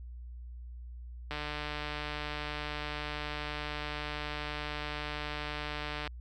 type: click train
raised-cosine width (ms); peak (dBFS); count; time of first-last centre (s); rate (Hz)
0.3; -21; 711; 1.31-6.075; 149
effects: added 60 Hz sine -42 dBFS peak until 6.2 s